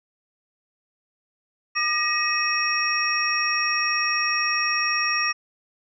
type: tone cluster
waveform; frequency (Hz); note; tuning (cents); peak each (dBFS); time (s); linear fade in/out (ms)
sine; 1204 / 1891 / 2546 / 5570; D6 / A#6 / D#7 / F8; +43 / +24 / +39 / -5; -26; 1.75-5.33; 20
effects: none